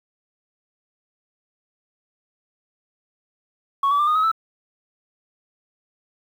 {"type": "tone with pitch steps", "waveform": "sine", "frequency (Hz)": [1108.7, 1147.8, 1188.3, 1230.2, 1273.6, 1318.5], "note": ["C#6", "D6", "D6", "D#6", "D#6", "E6"], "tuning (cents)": [0, -40, 20, -20, 40, 0], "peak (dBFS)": -14, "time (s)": [3.83, 4.316], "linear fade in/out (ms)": 5, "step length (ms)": 81, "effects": ["tanh soft clip ceiling -14 dBFS", "8-bit"]}